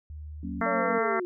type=tone; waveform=sine; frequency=75.6 Hz; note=D#2; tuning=49 cents flat; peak=-37 dBFS; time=0.1-0.61 s; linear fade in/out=0 ms
type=chord; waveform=sine; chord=F# major; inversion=none; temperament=equal; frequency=185 / 233.1 / 277.2 Hz; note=F#3 / A#3 / C#4; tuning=0 / 0 / 0 cents; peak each=-36 / -37 / -37 dBFS; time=0.43-0.99 s; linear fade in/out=5 ms
type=harmonic tone; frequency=226.9 Hz; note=A#3; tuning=47 cents flat; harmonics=1 / 2 / 3 / 4 / 5 / 6 / 7 / 8 / 9; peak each=-36 / -34 / -31 / -35 / -33 / -31 / -37 / -37 / -36 dBFS; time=0.61-1.2 s; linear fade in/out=5 ms
type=linear sweep; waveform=sine; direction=down; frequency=582 to 349.2 Hz; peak=-29 dBFS; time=0.66-1.25 s; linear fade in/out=0 ms
effects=none